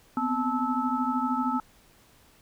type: tone cluster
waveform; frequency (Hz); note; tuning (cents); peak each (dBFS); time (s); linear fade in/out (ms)
sine; 246.1 / 259.1 / 872 / 1305; B3 / C4 / A5 / E6; -6 / -17 / -16 / -18; -30; 0.17-1.6; 2
effects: pink hiss -59 dBFS RMS until 2.41 s